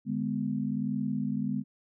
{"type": "chord", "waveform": "sine", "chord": "G# diminished", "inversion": "second", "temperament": "just", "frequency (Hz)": [149.51, 207.7, 249.2], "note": ["D3", "G#3", "B3"], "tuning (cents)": [31, 0, 16], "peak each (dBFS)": [-35, -31, -32], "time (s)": [0.05, 1.64], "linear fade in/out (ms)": 50, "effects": []}